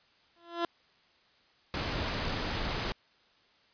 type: tone with exponential growth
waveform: 15% pulse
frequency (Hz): 341.1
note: F4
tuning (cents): -41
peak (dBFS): -20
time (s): 0.36-0.65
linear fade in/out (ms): 2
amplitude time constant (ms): 61
type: noise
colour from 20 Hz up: pink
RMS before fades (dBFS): -33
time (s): 1.74-2.92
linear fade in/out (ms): 0
effects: white hiss -65 dBFS RMS until 3.73 s + resampled to 11025 Hz